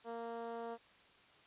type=tone with band-pass filter; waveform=10% pulse; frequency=231.8 Hz; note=A#3; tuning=10 cents flat; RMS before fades=-44 dBFS; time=0.04-0.78 s; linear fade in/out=50 ms; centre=510 Hz; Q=1.2; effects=white hiss -64 dBFS RMS until 1.46 s + resampled to 8000 Hz